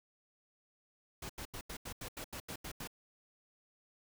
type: noise bursts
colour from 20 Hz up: pink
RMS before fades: -44 dBFS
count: 11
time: 1.22-2.875 s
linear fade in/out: 5 ms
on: 75 ms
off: 83 ms
effects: none